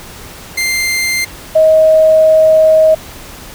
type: tone pair in turn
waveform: sawtooth / sine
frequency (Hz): 2093 / 631.7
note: C7 / D#5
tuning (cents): 0 / +26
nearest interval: octave + major sixth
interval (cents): 2074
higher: first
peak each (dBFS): -9 / -4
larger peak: second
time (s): 0.57-1.25 / 1.55-2.95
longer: second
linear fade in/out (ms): 10
effects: pink hiss -32 dBFS RMS until 3.54 s